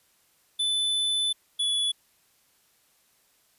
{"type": "tone pair in turn", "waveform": "square", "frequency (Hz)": [3505, 3417], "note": ["A7", "G#7"], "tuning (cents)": [-7, 49], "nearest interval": "unison", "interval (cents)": 44, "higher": "first", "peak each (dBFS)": -24, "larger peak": "neither", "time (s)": [[0.59, 1.33], [1.59, 1.92]], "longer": "first", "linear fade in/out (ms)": 10, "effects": ["white hiss -65 dBFS RMS until 3.58 s", "resampled to 32000 Hz"]}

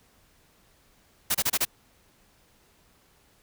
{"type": "noise bursts", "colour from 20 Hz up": "white", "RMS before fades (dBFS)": -24, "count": 5, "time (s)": [1.3, 1.652], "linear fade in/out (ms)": 10, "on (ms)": 48, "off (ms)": 28, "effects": ["pink hiss -62 dBFS RMS until 3.42 s"]}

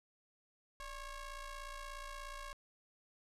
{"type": "ring-modulated tone", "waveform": "sawtooth", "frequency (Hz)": 554.4, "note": "C#5", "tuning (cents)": 0, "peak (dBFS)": -38, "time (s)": [0.8, 2.53], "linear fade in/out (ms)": 0, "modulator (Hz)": 526, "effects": ["low-pass 11000 Hz 12 dB/octave"]}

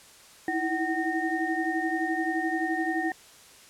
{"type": "tone cluster", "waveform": "sine", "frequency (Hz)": [319.4, 331, 752, 1838], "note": ["D#4", "E4", "F#5", "A#6"], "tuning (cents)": [45, 7, 28, -25], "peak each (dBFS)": -31, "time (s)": [0.48, 3.12], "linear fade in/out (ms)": 2, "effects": ["white hiss -52 dBFS RMS until 3.69 s", "low-pass 10000 Hz 12 dB/octave"]}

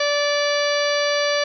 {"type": "harmonic tone", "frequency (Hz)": 581, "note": "D5", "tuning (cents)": -19, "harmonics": [1, 2, 3, 4, 5, 6, 7, 8, 10], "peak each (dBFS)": [-20, -28, -26, -29, -32, -31, -33, -28, -34], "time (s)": [0, 1.44], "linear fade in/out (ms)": 5, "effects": []}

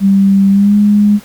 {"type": "tone with pitch glide", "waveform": "sine", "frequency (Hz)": [196, 206.7], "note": ["G3", "G#3"], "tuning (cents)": [0, -8], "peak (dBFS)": -5, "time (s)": [0, 1.2], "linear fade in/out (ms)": 50, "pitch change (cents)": 92, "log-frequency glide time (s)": [0.5, 0.76], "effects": ["pink hiss -38 dBFS RMS until 1.24 s"]}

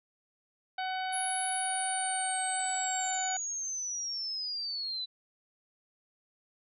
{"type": "harmonic tone", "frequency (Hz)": 750, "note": "F#5", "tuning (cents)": 23, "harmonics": [1, 2, 3, 4, 5, 6], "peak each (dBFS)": [-33, -39, -43, -45, -47, -49], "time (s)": [0.78, 3.37], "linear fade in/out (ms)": 5}
{"type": "linear sweep", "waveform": "sine", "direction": "down", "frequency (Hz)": [10548, 3951], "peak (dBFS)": -33, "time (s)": [1.12, 5.06], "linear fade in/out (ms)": 20}
{"effects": []}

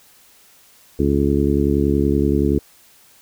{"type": "harmonic tone", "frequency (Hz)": 70.6, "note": "C#2", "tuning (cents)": 32, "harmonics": [1, 2, 3, 4, 5, 6], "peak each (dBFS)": [-21, -23, -22, -20, -21, -23], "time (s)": [0.99, 2.59], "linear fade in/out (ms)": 5, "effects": ["white hiss -51 dBFS RMS until 3.21 s"]}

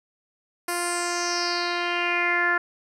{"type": "tone with low-pass filter sweep", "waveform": "10% pulse", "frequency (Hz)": 349.2, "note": "F4", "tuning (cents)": 0, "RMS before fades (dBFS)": -25, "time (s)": [0.68, 2.58], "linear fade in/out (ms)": 5, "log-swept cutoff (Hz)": [11000, 1600], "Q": 4.8, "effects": []}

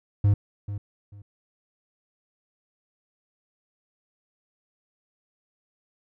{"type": "tone with echo", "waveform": "triangle", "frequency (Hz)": 101.7, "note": "G#2", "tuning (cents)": -36, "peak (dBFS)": -14, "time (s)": [0.24, 0.34], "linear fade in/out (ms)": 5, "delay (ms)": 440, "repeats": 2, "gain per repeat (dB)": -13, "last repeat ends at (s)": 1.22, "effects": []}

